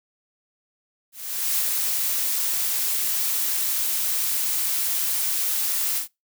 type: noise with ADSR envelope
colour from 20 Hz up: blue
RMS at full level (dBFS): -22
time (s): 1.12-6.08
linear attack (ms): 470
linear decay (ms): 30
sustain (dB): -2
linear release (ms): 110
effects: noise-tail reverb RT60 0.2 s tail -23 dB re dry